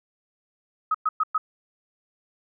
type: tone bursts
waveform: sine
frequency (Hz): 1269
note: D#6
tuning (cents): +34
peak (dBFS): -19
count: 4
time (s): 0.91-1.38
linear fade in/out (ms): 5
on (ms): 35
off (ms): 110
effects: none